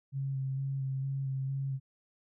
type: tone with vibrato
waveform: sine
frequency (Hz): 135.1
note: C#3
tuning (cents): -44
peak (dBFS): -31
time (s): 0.12-1.8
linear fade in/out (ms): 50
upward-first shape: square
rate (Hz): 2.2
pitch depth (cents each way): 17
effects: none